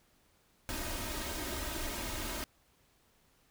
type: noise with comb filter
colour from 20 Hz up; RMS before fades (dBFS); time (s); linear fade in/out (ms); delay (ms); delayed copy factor
pink; -38; 0.69-2.44; 0; 3.2; +0.7
effects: pink hiss -69 dBFS RMS until 3.5 s